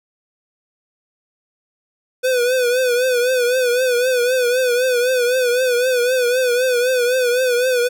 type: tone with vibrato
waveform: square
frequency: 498.5 Hz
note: B4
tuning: 16 cents sharp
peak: -15 dBFS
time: 2.23-7.89 s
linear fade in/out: 20 ms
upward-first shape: triangle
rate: 3.9 Hz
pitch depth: 86 cents each way
effects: none